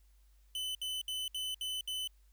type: tone bursts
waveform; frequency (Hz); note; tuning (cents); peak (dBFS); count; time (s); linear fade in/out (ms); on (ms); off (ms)
45% pulse; 3020; F#7; +35; -35; 6; 0.55-2.075; 2; 200; 65
effects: added 50 Hz sine -61 dBFS peak until 2.32 s + white hiss -75 dBFS RMS until 2.32 s